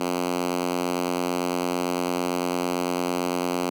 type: tone with high-pass filter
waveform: 5% pulse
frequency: 88.9 Hz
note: F2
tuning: 31 cents sharp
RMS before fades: -26 dBFS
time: 0-3.7 s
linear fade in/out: 5 ms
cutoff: 240 Hz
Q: 1.9
effects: none